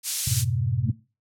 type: high-pass noise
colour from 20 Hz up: pink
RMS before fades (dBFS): -26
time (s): 0.03-0.45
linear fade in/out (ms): 50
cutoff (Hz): 5800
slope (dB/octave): 12
type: chord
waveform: sine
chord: F# diminished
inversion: none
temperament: equal with one note detuned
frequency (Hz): 92.5 / 110 / 129.09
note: F#2 / A2 / C3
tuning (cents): 0 / 0 / -23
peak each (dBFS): -29 / -26 / -25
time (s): 0.27-0.92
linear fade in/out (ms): 5
type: tone with exponential growth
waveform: sine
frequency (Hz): 220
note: A3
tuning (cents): 0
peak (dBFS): -21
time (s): 0.78-0.9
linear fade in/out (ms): 5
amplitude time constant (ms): 25
effects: noise-tail reverb RT60 0.3 s tail -18 dB re dry + low-pass 12000 Hz 12 dB/octave